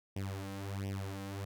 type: tone with flanger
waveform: sawtooth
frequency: 98 Hz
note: G2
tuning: in tune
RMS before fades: -40 dBFS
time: 0.16-1.45 s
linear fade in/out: 5 ms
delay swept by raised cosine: 0.35 to 3.85 ms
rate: 1.4 Hz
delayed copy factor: +1
effects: none